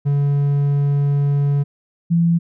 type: tone pair in turn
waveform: triangle / sine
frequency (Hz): 142.4 / 168.89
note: C#3 / E3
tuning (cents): +47 / +42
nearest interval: minor third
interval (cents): 295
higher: second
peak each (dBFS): -12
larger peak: neither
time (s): 0.05-1.64 / 2.1-2.39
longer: first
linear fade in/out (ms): 20
effects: none